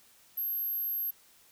sine tone, 12544 Hz, G9, in tune, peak -30 dBFS, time 0.37-1.11 s, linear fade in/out 10 ms, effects white hiss -61 dBFS RMS until 1.51 s

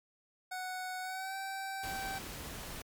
25% pulse tone with pitch glide, 740 to 775 Hz, F#5 to G5, 0 to -20 cents, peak -34 dBFS, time 0.51-2.19 s, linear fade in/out 10 ms, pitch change +80 cents, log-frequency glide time 1.01-1.36 s
pink noise, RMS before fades -44 dBFS, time 1.83-2.82 s, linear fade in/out 5 ms
effects MP3 96 kbps

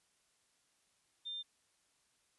sine tone, 3600 Hz, A7, 39 cents sharp, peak -40 dBFS, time 1.25-1.43 s, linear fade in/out 20 ms, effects white hiss -75 dBFS RMS until 2.38 s + resampled to 24000 Hz

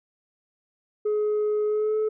sine tone with pitch glide, 422.2 to 432.1 Hz, G#4 to A4, +29 to -31 cents, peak -19 dBFS, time 1.05-2.09 s, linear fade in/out 10 ms, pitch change +40 cents, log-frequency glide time 1.66-1.97 s, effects tanh soft clip ceiling -20 dBFS

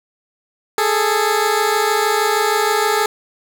15% pulse tone pair together, 413.6 / 440 Hz, G#4 / A4, -7 / 0 cents, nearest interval minor second, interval 107 cents, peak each -11 dBFS, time 0.78-3.06 s, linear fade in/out 2 ms, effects none

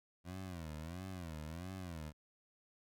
20% pulse tone with vibrato, 85.2 Hz, F2, 42 cents flat, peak -39 dBFS, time 0.24-2.13 s, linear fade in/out 50 ms, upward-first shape sine, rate 1.5 Hz, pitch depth 190 cents each way, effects none

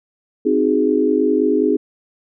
sine chord, Ab dominant seventh, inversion first, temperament equal, 261.6 / 311.1 / 370 / 415.3 Hz, C4 / Eb4 / Gb4 / Ab4, 0 / 0 / 0 / 0 cents, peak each -19 / -18 / -22 / -17 dBFS, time 0.45-1.77 s, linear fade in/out 10 ms, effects none

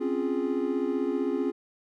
triangle chord, Db major seventh, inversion third, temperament equal, 261.6 / 277.2 / 349.2 / 415.3 Hz, C4 / Db4 / F4 / Ab4, 0 / 0 / 0 / 0 cents, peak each -29 dBFS, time 0-1.52 s, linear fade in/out 20 ms, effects none

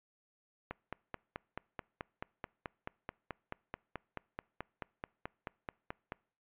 click train, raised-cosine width 0.5 ms, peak -24 dBFS, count 26, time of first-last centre 0.71-6.121 s, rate 4.62 Hz, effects noise-tail reverb RT60 0.5 s tail -25 dB re dry + resampled to 8000 Hz

